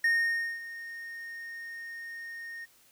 triangle tone with ADSR envelope, 1846 Hz, A#6, 17 cents flat, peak -20 dBFS, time 0.04-2.66 s, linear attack 4 ms, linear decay 550 ms, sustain -17 dB, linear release 23 ms, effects white hiss -62 dBFS RMS until 2.91 s

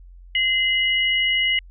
sine tone pair together, 2060 / 2913 Hz, C7 / F#7, -28 / -28 cents, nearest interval tritone, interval 600 cents, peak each -20 dBFS, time 0.35-1.59 s, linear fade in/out 2 ms, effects added 44 Hz sine -41 dBFS peak until 1.7 s

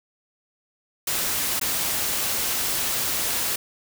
white noise with dropouts, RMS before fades -25 dBFS, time 1.07-3.56 s, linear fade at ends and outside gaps 5 ms, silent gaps 1.597-1.612 s, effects none

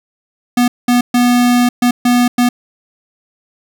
square tone bursts at uneven times, 244.2 Hz, B3, 19 cents flat, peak -9 dBFS, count 6, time 0.57-0.68 / 0.88-1.01 / 1.14-1.69 / 1.82-1.91 / 2.05-2.28 / 2.38-2.49 s, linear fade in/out 5 ms, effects none

